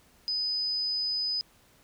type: tone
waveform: sine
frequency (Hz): 5000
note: D#8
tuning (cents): +8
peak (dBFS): -27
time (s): 0.28-1.41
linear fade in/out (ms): 0
effects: pink hiss -61 dBFS RMS until 1.83 s